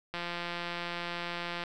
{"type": "click train", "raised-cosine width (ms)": 0.3, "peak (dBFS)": -20, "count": 260, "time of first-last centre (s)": [0.14, 1.637], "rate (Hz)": 173, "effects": []}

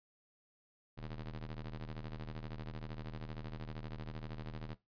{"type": "ring-modulated tone", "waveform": "sawtooth", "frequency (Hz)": 77.78, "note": "D#2", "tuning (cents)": 0, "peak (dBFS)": -36, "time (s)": [0.97, 4.75], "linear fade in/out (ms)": 20, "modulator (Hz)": 45.3, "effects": ["noise-tail reverb RT60 0.2 s tail -18 dB re dry", "resampled to 11025 Hz"]}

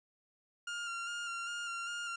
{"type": "tone with vibrato", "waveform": "30% pulse", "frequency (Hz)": 1396.9, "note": "F6", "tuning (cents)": 0, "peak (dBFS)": -35, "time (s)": [0.67, 2.16], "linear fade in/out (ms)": 5, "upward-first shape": "square", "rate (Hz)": 2.5, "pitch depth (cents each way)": 20, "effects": ["resampled to 22050 Hz"]}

